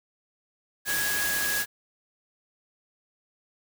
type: tone in noise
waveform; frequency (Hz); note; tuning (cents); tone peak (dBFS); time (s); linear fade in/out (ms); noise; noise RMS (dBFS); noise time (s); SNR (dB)
sine; 1661.2; G#6; 0; -28; 0.85-1.66; 50; white; -29; 0.85-1.66; -2
effects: none